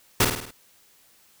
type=noise with echo; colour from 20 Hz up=pink; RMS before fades=-18 dBFS; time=0.2-0.25 s; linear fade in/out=5 ms; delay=52 ms; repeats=5; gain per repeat=-5 dB; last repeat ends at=0.51 s; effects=white hiss -58 dBFS RMS until 1.4 s